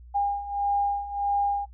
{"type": "beating tone pair", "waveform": "sine", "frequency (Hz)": [807, 808.6], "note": ["G#5", "G#5"], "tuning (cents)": [-50, -46], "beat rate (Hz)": 1.6, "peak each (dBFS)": [-29, -25], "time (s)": [0.14, 1.66], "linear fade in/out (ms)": 20, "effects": ["noise-tail reverb RT60 0.1 s tail -22 dB re dry", "added 60 Hz sine -44 dBFS peak until 1.73 s"]}